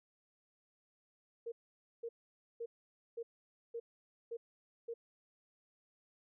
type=tone bursts; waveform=sine; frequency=464.9 Hz; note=A#4; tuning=5 cents flat; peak=-39 dBFS; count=7; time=1.46-4.94 s; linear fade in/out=10 ms; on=60 ms; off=510 ms; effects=none